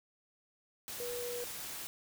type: tone in noise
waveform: sine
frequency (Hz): 484.6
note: B4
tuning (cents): -33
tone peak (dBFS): -38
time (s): 1-1.44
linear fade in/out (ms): 0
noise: white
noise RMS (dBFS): -43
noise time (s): 0.88-1.87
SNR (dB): +2
effects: none